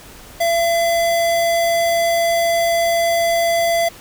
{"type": "tone", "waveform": "square", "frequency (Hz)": 676, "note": "E5", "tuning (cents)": 43, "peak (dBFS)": -15, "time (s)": [0.4, 3.89], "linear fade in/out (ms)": 10, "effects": ["pink hiss -40 dBFS RMS until 4 s"]}